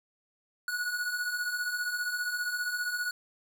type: beating tone pair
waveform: square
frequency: 1451 / 1466 Hz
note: F#6 / F#6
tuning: -34 / -16 cents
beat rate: 15 Hz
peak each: -38 / -32 dBFS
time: 0.68-3.11 s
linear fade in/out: 2 ms
effects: none